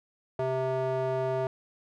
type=tone with band-pass filter; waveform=square; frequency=130.81 Hz; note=C3; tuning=in tune; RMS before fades=-29 dBFS; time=0.39-1.47 s; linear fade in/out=2 ms; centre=590 Hz; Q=2.2; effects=none